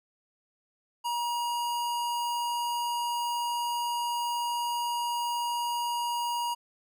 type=tone; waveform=square; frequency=953 Hz; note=A#5; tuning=38 cents sharp; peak=-29 dBFS; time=1.04-6.55 s; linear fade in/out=20 ms; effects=none